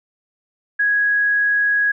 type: tone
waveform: sine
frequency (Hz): 1661.2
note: G#6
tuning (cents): 0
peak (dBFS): -14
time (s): 0.79-1.92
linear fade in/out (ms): 10
effects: none